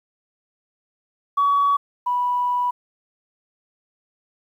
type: tone pair in turn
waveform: sine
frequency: 1131 / 982 Hz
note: C#6 / B5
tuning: +34 / -10 cents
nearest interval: major second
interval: 244 cents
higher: first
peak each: -14 / -18 dBFS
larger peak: first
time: 1.37-1.77 / 2.06-2.71 s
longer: second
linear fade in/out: 10 ms
effects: tanh soft clip ceiling -11 dBFS + 9-bit